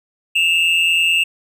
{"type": "tone pair together", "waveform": "triangle", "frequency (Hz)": [2637, 2806], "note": ["E7", "F7"], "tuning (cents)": [0, 8], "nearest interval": "minor second", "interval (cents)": 108, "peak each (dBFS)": -14, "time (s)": [0.35, 1.24], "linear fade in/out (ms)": 10, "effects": []}